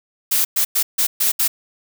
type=noise bursts at uneven times; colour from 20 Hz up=blue; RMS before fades=-17 dBFS; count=6; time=0.31-0.45 / 0.56-0.65 / 0.75-0.83 / 0.98-1.07 / 1.2-1.32 / 1.39-1.48 s; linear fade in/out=10 ms; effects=none